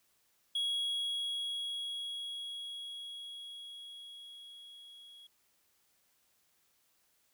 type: tone with level ramp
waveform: triangle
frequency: 3322 Hz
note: G#7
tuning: in tune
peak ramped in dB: -29 to -51 dBFS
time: 0.55-5.27 s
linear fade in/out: 5 ms
effects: white hiss -73 dBFS RMS until 7.33 s